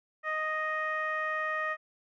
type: tone with low-pass filter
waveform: 15% pulse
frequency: 622.3 Hz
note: D#5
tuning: in tune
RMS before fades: -32 dBFS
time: 0.23-1.77 s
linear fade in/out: 50 ms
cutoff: 1700 Hz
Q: 3.6
effects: none